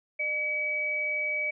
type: tone pair together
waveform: sine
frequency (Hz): 606.3 / 2278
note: D#5 / C#7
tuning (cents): -45 / +47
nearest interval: octave + major seventh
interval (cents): 2292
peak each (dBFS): -37 / -27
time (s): 0.19-1.51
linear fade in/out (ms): 10
effects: none